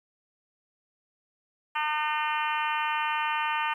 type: harmonic tone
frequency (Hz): 303.3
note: D#4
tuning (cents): -44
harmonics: 3 / 4 / 5 / 6 / 7 / 8 / 9 / 10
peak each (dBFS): -29 / -32 / -36 / -35 / -40 / -37 / -37 / -39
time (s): 1.75-3.74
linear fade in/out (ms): 10
effects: 10-bit